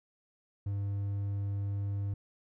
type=tone; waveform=triangle; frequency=100.1 Hz; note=G2; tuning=37 cents sharp; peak=-29 dBFS; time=0.66-2.14 s; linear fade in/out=5 ms; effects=none